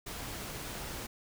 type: noise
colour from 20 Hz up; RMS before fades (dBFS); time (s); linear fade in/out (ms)
pink; -41; 0.06-1.07; 10
effects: none